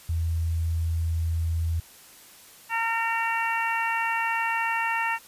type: tone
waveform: sine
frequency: 82.41 Hz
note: E2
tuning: in tune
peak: -23 dBFS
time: 0.09-1.8 s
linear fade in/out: 5 ms
type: harmonic tone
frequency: 456.7 Hz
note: A#4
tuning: 36 cents flat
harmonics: 2 / 3 / 4 / 5 / 6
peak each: -27 / -33 / -29 / -35 / -31 dBFS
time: 2.69-5.19 s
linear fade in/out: 50 ms
effects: white hiss -50 dBFS RMS until 5.27 s + resampled to 32000 Hz